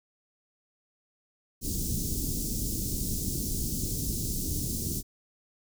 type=band-stop noise; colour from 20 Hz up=pink; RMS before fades=-31 dBFS; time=1.61-5.03 s; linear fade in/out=50 ms; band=320 to 5500 Hz; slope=24 dB/octave; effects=none